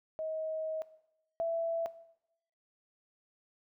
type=tone pair in turn; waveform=sine; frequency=633 / 664.5 Hz; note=D#5 / E5; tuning=+30 / +14 cents; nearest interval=minor second; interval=84 cents; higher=second; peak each=-34 / -29 dBFS; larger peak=second; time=0.19-0.82 / 1.4-1.86 s; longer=first; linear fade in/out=0 ms; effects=noise-tail reverb RT60 0.8 s tail -17 dB re dry